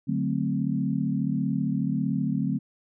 sine chord, D dominant seventh, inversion none, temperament equal, 146.83 / 185 / 220 / 261.6 Hz, D3 / F#3 / A3 / C4, 0 / 0 / 0 / 0 cents, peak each -29 dBFS, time 0.07-2.59 s, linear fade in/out 20 ms, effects none

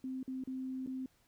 sine tone with dropouts, 260.4 Hz, C4, 8 cents flat, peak -37 dBFS, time 0.04-1.06 s, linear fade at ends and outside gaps 2 ms, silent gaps 0.23-0.278 / 0.438-0.474 / 0.863-0.873 s, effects pink hiss -71 dBFS RMS until 1.27 s

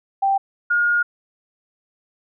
sine tone pair in turn, 784 / 1427.1 Hz, G5 / F6, 0 / +37 cents, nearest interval minor seventh, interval 1037 cents, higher second, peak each -15 dBFS, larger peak neither, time 0.22-0.38 / 0.7-1.03 s, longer second, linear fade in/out 10 ms, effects none

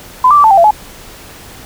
sine tone with pitch steps, 1013 / 1177 / 1159 / 880 / 784 / 680 / 850 Hz, B5 / D6 / D6 / A5 / G5 / F5 / G#5, +44 / +3 / -23 / 0 / 0 / -46 / +40 cents, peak -3 dBFS, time 0.24-0.709 s, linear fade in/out 5 ms, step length 67 ms, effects pink hiss -34 dBFS RMS until 1.65 s

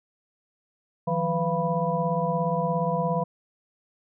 sine tone cluster, 159.6 / 176.7 / 499.5 / 685 / 985 Hz, D#3 / F3 / B4 / F5 / B5, +44 / +21 / +20 / -34 / -5 cents, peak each -29 dBFS, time 1.07-3.24 s, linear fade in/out 10 ms, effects none

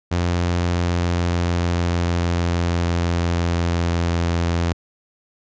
sawtooth tone with pitch glide, 87.31 to 85.12 Hz, F2 to F2, 0 to -44 cents, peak -14 dBFS, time 0.11-4.73 s, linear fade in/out 10 ms, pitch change -44 cents, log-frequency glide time 0.61-4.42 s, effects resampled to 16000 Hz

